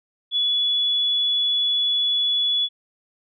sine tone, 3412 Hz, G#7, 46 cents sharp, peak -18 dBFS, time 0.31-2.69 s, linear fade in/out 50 ms, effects none

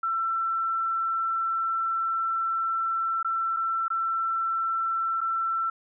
sine tone with dropouts, 1341 Hz, E6, 29 cents sharp, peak -24 dBFS, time 0.03-5.7 s, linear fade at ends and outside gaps 5 ms, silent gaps 3.229-3.246 / 3.565-3.568 / 3.882-3.902 / 5.207-5.213 s, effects none

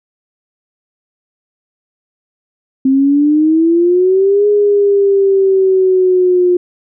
sine exponential two-way sweep, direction up then down, 262.8 to 415.3 to 355.5 Hz, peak -7 dBFS, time 2.85-6.57 s, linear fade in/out 5 ms, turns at 4.47 s, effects none

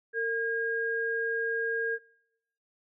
sine tone pair together, 456.1 / 1625.4 Hz, A#4 / G#6, -38 / -38 cents, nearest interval octave + minor seventh, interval 2200 cents, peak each -31 / -29 dBFS, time 0.13-1.99 s, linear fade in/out 50 ms, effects noise-tail reverb RT60 0.9 s tail -26 dB re dry

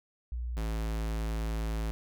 sine / square tone pair in turn, 60 / 54.78 Hz, B1 / A1, -49 / -7 cents, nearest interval major second, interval 158 cents, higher first, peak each -32 / -31 dBFS, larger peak second, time 0.32-0.57 / 0.57-1.91 s, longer second, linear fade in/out 0 ms, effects none

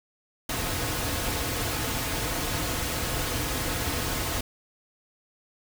pink noise with comb filter, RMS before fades -29 dBFS, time 0.49-4.41 s, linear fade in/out 5 ms, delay 5.1 ms, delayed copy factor -0.5, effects none

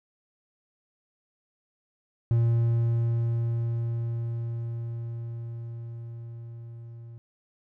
triangle tone with level ramp, 116.54 Hz, A#2, in tune, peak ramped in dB -17 to -39 dBFS, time 2.31-7.18 s, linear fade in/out 0 ms, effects none

